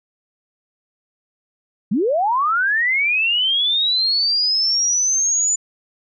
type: linear sweep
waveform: sine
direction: up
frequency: 171.5 to 7040 Hz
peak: -15 dBFS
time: 1.91-5.56 s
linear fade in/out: 10 ms
effects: none